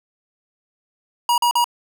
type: tone bursts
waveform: square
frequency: 957 Hz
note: A#5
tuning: 45 cents sharp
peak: -15 dBFS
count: 3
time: 1.29-1.643 s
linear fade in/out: 2 ms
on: 89 ms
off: 43 ms
effects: none

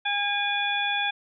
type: harmonic tone with a mistuned harmonic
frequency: 814 Hz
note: G#5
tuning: 35 cents flat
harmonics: 1 / 2 / 3 / 4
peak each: -29 / -29 / -29 / -29 dBFS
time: 0.05-1.11 s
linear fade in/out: 10 ms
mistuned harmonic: 4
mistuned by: +89 cents
effects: none

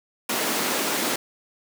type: high-pass noise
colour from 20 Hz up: pink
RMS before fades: -25 dBFS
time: 0.29-1.16 s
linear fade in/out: 5 ms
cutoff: 220 Hz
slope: 24 dB/octave
effects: none

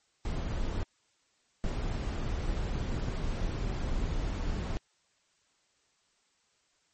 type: noise bursts at uneven times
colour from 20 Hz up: brown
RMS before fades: -32 dBFS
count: 2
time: 0.25-0.83 / 1.64-4.77 s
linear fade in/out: 0 ms
effects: white hiss -71 dBFS RMS until 6.93 s + MP3 32 kbps

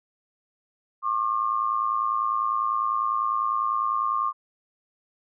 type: tone pair together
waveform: sine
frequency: 1081 / 1191 Hz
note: C#6 / D6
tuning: -44 / +24 cents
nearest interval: major second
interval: 168 cents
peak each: -25 dBFS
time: 1.02-4.33 s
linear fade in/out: 50 ms
effects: none

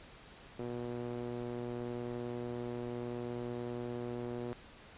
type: tone with band-pass filter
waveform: sawtooth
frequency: 120.7 Hz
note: B2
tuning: 39 cents flat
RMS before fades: -40 dBFS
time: 0.59-4.53 s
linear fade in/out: 0 ms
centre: 390 Hz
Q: 1.5
effects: pink hiss -55 dBFS RMS until 4.97 s + resampled to 8000 Hz

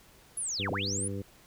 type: linear two-way sweep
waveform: sine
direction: down then up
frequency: 11000 to 73 to 10220 Hz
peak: -31 dBFS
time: 0.37-1.08 s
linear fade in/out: 5 ms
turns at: 0.71 s
type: harmonic tone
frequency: 98.9 Hz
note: G2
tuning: 16 cents sharp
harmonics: 1 / 2 / 3 / 4 / 5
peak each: -36 / -39 / -41 / -42 / -43 dBFS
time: 0.59-1.22 s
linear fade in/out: 5 ms
effects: pink hiss -58 dBFS RMS until 1.46 s

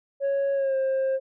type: tone with pitch glide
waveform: sine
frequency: 554 to 532 Hz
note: C#5 to C5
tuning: -1 to +29 cents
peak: -19 dBFS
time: 0.2-1.2 s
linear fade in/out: 50 ms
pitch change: -70 cents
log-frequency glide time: 0.54-0.76 s
effects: tanh soft clip ceiling -21 dBFS

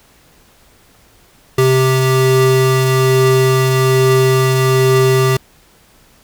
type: tone pair together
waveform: square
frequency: 131.06 / 392 Hz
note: C3 / G4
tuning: +3 / 0 cents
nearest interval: octave + perfect fifth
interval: 1897 cents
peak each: -13 dBFS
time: 1.58-5.37 s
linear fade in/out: 5 ms
effects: pink hiss -49 dBFS RMS until 6.23 s

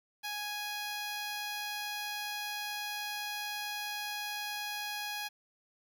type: tone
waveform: 10% pulse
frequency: 830.6 Hz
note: G#5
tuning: in tune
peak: -28 dBFS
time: 0.23-5.29 s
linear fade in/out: 20 ms
effects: 11-bit

